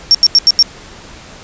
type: tone bursts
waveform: sine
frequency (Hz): 5500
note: F8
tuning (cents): -27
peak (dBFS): -3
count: 5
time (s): 0.11-0.626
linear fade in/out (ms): 0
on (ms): 36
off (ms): 84
effects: pink hiss -35 dBFS RMS until 1.43 s + resampled to 16000 Hz